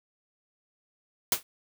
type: noise with exponential decay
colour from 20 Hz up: white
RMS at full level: -19 dBFS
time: 1.32-1.43 s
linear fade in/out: 2 ms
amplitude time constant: 22 ms
effects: none